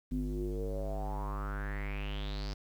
square tone with low-pass filter sweep, 50.4 Hz, G1, 49 cents sharp, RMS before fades -36 dBFS, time 0.11-2.54 s, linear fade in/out 10 ms, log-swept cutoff 240 to 5100 Hz, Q 6.8, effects 10-bit

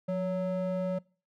triangle ring-modulated tone, 370.1 Hz, F#4, in tune, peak -23 dBFS, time 0.08-0.99 s, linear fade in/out 10 ms, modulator 191 Hz, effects noise-tail reverb RT60 0.4 s tail -24 dB re dry

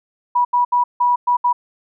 sine tone bursts at uneven times, 975 Hz, B5, 23 cents flat, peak -12 dBFS, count 6, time 0.35-0.45 / 0.53-0.65 / 0.72-0.84 / 1-1.16 / 1.27-1.37 / 1.44-1.53 s, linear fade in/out 10 ms, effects none

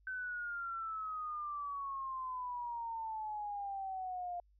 sine exponential sweep, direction down, 1531 to 698.5 Hz, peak -38 dBFS, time 0.07-4.4 s, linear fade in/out 2 ms, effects added 50 Hz sine -65 dBFS peak until 4.59 s

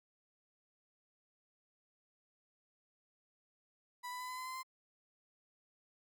35% pulse tone with pitch steps, 987 / 995.6 / 1004.3 / 1013 / 1021.8 / 1030.7 / 1039.7 Hz, B5 / B5 / B5 / B5 / C6 / C6 / C6, -1 / +14 / +29 / +44 / -41 / -26 / -11 cents, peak -40 dBFS, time 4.03-4.632 s, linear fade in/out 20 ms, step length 86 ms, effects none

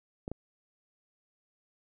clicks, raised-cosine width 2 ms, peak -23 dBFS, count 2, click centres 0.279 / 0.316 s, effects none

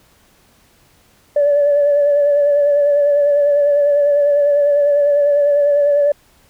sine tone with vibrato, 577 Hz, D5, 31 cents flat, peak -9 dBFS, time 1.36-6.12 s, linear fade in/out 5 ms, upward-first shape sine, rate 10 Hz, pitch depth 28 cents each way, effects tanh soft clip ceiling -6 dBFS + pink hiss -53 dBFS RMS until 6.49 s

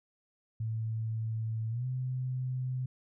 sine tone with pitch glide, 111.5 to 128.08 Hz, A2 to C3, +23 to -37 cents, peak -31 dBFS, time 0.6-2.86 s, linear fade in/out 5 ms, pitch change +240 cents, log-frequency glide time 1.69-1.86 s, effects none

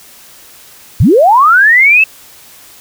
sine linear sweep, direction up, 71.4 to 2664 Hz, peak -3 dBFS, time 1-2.04 s, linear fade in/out 5 ms, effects white hiss -38 dBFS RMS until 2.8 s

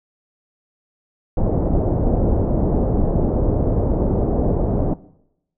pink low-pass noise, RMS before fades -18 dBFS, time 1.37-4.94 s, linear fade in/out 5 ms, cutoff 640 Hz, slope 24 dB/octave, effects noise-tail reverb RT60 0.8 s tail -19 dB re dry

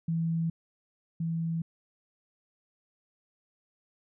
sine tone pair in turn, 164.8 / 164.8 Hz, E3 / E3, 0 / 0 cents, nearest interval unison, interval 0 cents, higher neither, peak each -26 / -28 dBFS, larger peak first, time 0.08-0.5 / 1.2-1.62 s, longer neither, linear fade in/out 5 ms, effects none

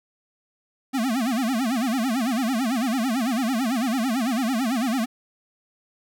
square tone with vibrato, 243.3 Hz, B3, 26 cents flat, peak -22 dBFS, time 0.93-5.06 s, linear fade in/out 20 ms, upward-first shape sine, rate 9 Hz, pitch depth 210 cents each way, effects none

